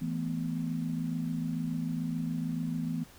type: chord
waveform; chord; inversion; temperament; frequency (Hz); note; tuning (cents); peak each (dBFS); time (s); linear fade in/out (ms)
sine; E suspended fourth; none; equal; 164.81 / 220 / 246.9; E3 / A3 / B3; 0 / 0 / 0; -33 / -38 / -34; 0.01-3.04; 10
effects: pink hiss -55 dBFS RMS until 3.18 s